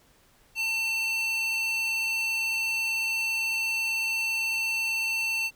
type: tone with high-pass filter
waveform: square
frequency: 897 Hz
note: A5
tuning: 33 cents sharp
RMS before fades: -28 dBFS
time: 0.55-5.51 s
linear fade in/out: 50 ms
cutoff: 2700 Hz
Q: 3.3
effects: pink hiss -61 dBFS RMS until 5.55 s